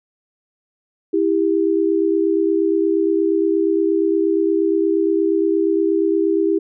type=tone pair together; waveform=sine; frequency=328.2 / 396.7 Hz; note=E4 / G4; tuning=-8 / +21 cents; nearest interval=minor third; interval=329 cents; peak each=-17 dBFS; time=1.13-6.59 s; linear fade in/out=10 ms; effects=none